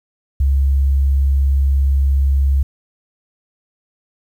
sine tone, 68.5 Hz, C#2, 20 cents flat, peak -11 dBFS, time 0.4-2.63 s, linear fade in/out 5 ms, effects 8-bit

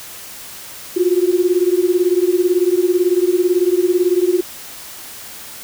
sine beating tone pair, 349.2 / 367.2 Hz, F4 / F#4, 0 / -13 cents, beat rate 18 Hz, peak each -15 dBFS, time 0.96-4.41 s, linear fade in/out 10 ms, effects white hiss -34 dBFS RMS until 5.63 s

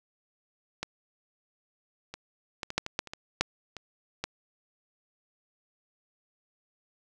clicks, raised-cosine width 0.2 ms, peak -15 / -22 / -16 / -18 / -8 / -17 / -10 / -26 / -20 / -6 / -23 / -14 dBFS, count 12, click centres 0.83 / 2.14 / 2.632 / 2.704 / 2.78 / 2.864 / 2.991 / 3.073 / 3.135 / 3.41 / 3.767 / 4.24 s, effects none

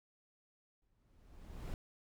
brown noise with exponential growth, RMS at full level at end -40 dBFS, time 0.82-1.74 s, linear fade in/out 1 ms, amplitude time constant 200 ms, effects none

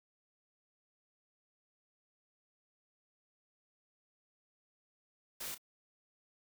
white noise with echo, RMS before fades -42 dBFS, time 5.4-5.55 s, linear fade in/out 10 ms, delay 31 ms, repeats 1, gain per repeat -12 dB, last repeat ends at 5.581 s, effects none

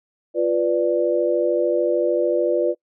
sine chord, B diminished, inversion second, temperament equal, 349.2 / 493.9 / 587.3 Hz, F4 / B4 / D5, 0 / 0 / 0 cents, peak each -21 dBFS, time 0.34-2.75 s, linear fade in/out 50 ms, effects noise-tail reverb RT60 0.1 s tail -26 dB re dry

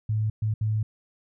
sine tone bursts at uneven times, 108.2 Hz, A2, 29 cents flat, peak -22 dBFS, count 3, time 0.09-0.3 / 0.42-0.54 / 0.61-0.83 s, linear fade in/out 5 ms, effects none

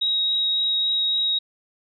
sine tone with vibrato, 3800 Hz, A#7, 33 cents sharp, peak -19 dBFS, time 0.01-1.39 s, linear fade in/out 10 ms, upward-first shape triangle, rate 3.6 Hz, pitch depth 9 cents each way, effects none

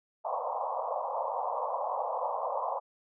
white band-pass noise, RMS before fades -33 dBFS, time 0.24-2.8 s, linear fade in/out 20 ms, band 500 to 1100 Hz, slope 96 dB/octave, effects none

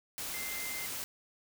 sine tone in noise, 2084 Hz, C7, 7 cents flat, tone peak -41 dBFS, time 0.34-0.86 s, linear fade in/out 0 ms, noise white, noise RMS -39 dBFS, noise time 0.18-1.04 s, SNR -5 dB, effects none

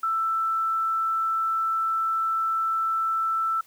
sine tone, 1327 Hz, E6, 11 cents sharp, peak -22 dBFS, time 0.03-3.61 s, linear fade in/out 5 ms, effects white hiss -57 dBFS RMS until 3.66 s

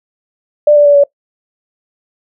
sine tone with pitch steps, 593 / 584.8 / 576.8 / 568.8 Hz, D5 / D5 / D5 / C#5, +17 / -7 / -31 / +45 cents, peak -3 dBFS, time 0.67-1.038 s, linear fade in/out 5 ms, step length 92 ms, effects noise-tail reverb RT60 0.1 s tail -20 dB re dry

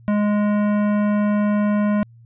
sine tone with hard clipping, 207.7 Hz, G#3, in tune, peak -18 dBFS, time 0.08-2.03 s, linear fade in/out 0 ms, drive 15 dB, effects added 116 Hz sine -44 dBFS peak until 2.25 s + resampled to 8000 Hz

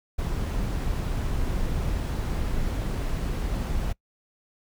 brown noise, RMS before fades -27 dBFS, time 0.18-3.93 s, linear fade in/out 10 ms, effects noise-tail reverb RT60 0.1 s tail -23 dB re dry

